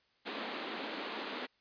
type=band-pass noise; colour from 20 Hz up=pink; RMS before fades=-41 dBFS; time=0.25-1.47 s; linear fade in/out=20 ms; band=220 to 4300 Hz; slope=48 dB/octave; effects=white hiss -72 dBFS RMS until 1.6 s + resampled to 11025 Hz